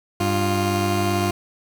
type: tone pair together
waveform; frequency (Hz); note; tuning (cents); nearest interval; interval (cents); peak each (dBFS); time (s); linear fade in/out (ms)
20% pulse; 98.3 / 350.3; G2 / F4; +5 / +5; octave + minor seventh; 2200; -17; 0.2-1.31; 5
effects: 8-bit